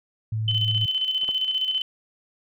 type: tone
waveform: sine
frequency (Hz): 109.7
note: A2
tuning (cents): -5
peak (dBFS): -23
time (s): 0.32-0.86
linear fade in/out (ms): 5
type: tone with tremolo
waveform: sine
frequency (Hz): 3047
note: G7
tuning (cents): -50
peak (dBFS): -20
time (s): 0.48-1.82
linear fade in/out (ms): 2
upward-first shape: square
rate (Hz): 15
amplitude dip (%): 50
type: clicks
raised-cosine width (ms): 1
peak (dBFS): -33 / -23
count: 2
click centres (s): 1.234 / 1.29
effects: none